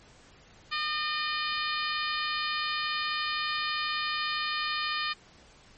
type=harmonic tone; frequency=608 Hz; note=D#5; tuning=40 cents flat; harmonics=2 / 3 / 4 / 5 / 6 / 7 / 8; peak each=-33 / -35 / -36 / -37 / -38 / -38 / -39 dBFS; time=0.71-5.14 s; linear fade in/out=20 ms; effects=pink hiss -56 dBFS RMS until 5.77 s + MP3 32 kbps